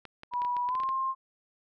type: clicks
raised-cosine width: 0.3 ms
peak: -27 dBFS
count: 11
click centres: 0.053 / 0.234 / 0.337 / 0.419 / 0.449 / 0.567 / 0.689 / 0.752 / 0.801 / 0.835 / 0.89 s
type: tone with pitch glide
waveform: sine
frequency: 977 to 1059.3 Hz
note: B5 to C6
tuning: -19 to +21 cents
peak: -27 dBFS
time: 0.31-1.15 s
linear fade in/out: 50 ms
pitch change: +140 cents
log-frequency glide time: 0.66-0.82 s
effects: none